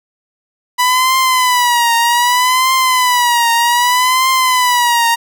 sawtooth tone with vibrato, 987 Hz, B5, 1 cent flat, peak -6 dBFS, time 0.78-5.16 s, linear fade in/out 20 ms, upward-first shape triangle, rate 0.64 Hz, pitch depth 110 cents each way, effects none

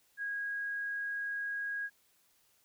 sine tone, 1643 Hz, G#6, 19 cents flat, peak -34 dBFS, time 0.17-1.9 s, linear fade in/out 50 ms, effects white hiss -70 dBFS RMS until 2.64 s

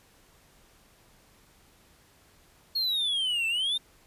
triangle exponential two-way sweep, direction down then up, 4340 to 2637 to 3687 Hz, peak -24 dBFS, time 2.75-3.78 s, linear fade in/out 10 ms, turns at 3.47 s, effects pink hiss -60 dBFS RMS until 4.06 s + resampled to 32000 Hz

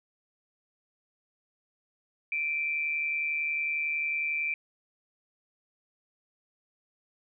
sine tone pair together, 2349 / 2500 Hz, D7 / D#7, 0 / +8 cents, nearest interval minor second, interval 108 cents, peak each -28 / -36 dBFS, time 2.32-4.54 s, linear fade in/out 2 ms, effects none

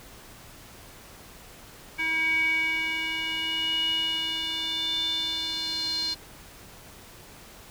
square tone with band-pass filter sweep, 322.5 Hz, E4, 38 cents flat, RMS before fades -28 dBFS, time 1.98-6.15 s, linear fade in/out 20 ms, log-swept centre 2100 to 4300 Hz, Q 9.8, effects pink hiss -48 dBFS RMS until 7.7 s

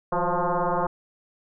sine tone with frequency modulation, 185 Hz, F#3, in tune, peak -21 dBFS, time 0.12-0.87 s, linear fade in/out 5 ms, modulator 176 Hz, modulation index 6, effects none

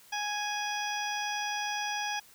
harmonic tone, 830.6 Hz, G#5, in tune, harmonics 1 / 2 / 3 / 4 / 6 / 7, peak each -34 / -37 / -39 / -40 / -42 / -42 dBFS, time 0.12-2.2 s, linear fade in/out 10 ms, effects white hiss -57 dBFS RMS until 2.34 s

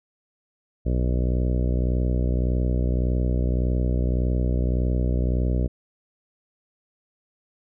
harmonic tone, 61.74 Hz, B1, in tune, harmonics 1 / 2 / 3 / 4 / 5 / 6 / 7 / 8 / 9 / 10, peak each -21 / -27 / -31 / -33 / -35 / -37 / -38 / -39 / -40 / -41 dBFS, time 0.85-5.68 s, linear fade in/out 20 ms, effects none

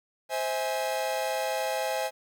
45% pulse chord, C augmented, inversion none, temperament equal with one note detuned, 523.3 / 646.8 / 830.6 Hz, C5 / E5 / G#5, 0 / -33 / 0 cents, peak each -32 dBFS, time 0.29-2.11 s, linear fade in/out 50 ms, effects 10-bit

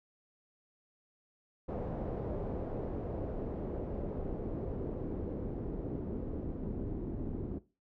pink noise with low-pass filter sweep, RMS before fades -38 dBFS, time 1.68-7.59 s, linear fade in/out 10 ms, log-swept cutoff 580 to 310 Hz, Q 1.7, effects noise-tail reverb RT60 0.3 s tail -18 dB re dry

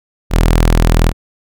sawtooth tone, 41.05 Hz, E1, 6 cents flat, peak -4 dBFS, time 0.3-1.13 s, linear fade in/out 50 ms, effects none

